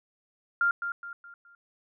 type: tone with echo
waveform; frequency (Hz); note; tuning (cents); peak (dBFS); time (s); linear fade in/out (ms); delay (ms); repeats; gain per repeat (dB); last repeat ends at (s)
sine; 1396.9; F6; 0; -21; 0.61-0.71; 2; 210; 4; -8; 1.55
effects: none